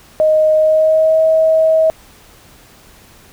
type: tone with pitch glide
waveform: sine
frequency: 622.3 to 639.1 Hz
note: D#5 to D#5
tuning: 0 to +46 cents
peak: -8 dBFS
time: 0.2-1.9 s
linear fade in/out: 0 ms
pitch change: +46 cents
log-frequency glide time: 0.56-1.21 s
effects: pink hiss -44 dBFS RMS until 3.32 s